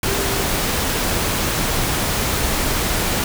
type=tone in noise; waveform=sine; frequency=393.8 Hz; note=G4; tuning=8 cents sharp; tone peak=-26 dBFS; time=0.07-0.44 s; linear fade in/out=2 ms; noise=pink; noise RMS=-20 dBFS; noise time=0.03-3.24 s; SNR=-9 dB; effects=none